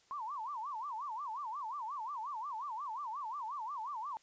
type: tone with vibrato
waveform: sine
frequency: 1011 Hz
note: B5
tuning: 40 cents sharp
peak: -38 dBFS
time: 0.11-4.17 s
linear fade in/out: 0 ms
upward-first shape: sine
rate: 5.6 Hz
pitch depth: 280 cents each way
effects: white hiss -68 dBFS RMS until 4.22 s + resampled to 16000 Hz